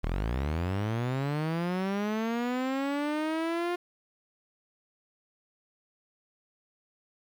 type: linear sweep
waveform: sawtooth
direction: up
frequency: 36.05 to 354.9 Hz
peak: -24 dBFS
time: 0.03-3.76 s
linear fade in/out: 10 ms
effects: low-pass 3000 Hz 12 dB/octave + 9-bit